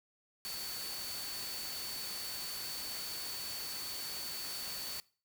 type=tone in noise; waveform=sine; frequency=4479 Hz; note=C#8; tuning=17 cents sharp; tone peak=-42 dBFS; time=0.45-5 s; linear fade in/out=0 ms; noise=white; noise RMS=-43 dBFS; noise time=0.45-5 s; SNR=-2 dB; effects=noise-tail reverb RT60 0.4 s tail -22 dB re dry